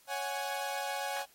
sawtooth chord, C# suspended fourth, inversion none, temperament equal with one note detuned, 556.3 / 740 / 830.6 Hz, C#5 / F#5 / G#5, +6 / 0 / 0 cents, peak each -36 / -35 / -33 dBFS, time 0.07-1.26 s, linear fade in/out 50 ms, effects white hiss -63 dBFS RMS until 1.34 s + AAC 48 kbps

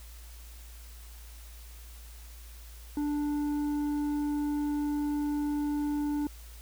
sine tone with tanh clipping, 293.7 Hz, D4, in tune, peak -29 dBFS, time 2.97-6.27 s, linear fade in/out 2 ms, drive 7 dB, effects added 57 Hz sine -45 dBFS peak until 6.61 s + white hiss -54 dBFS RMS until 6.61 s

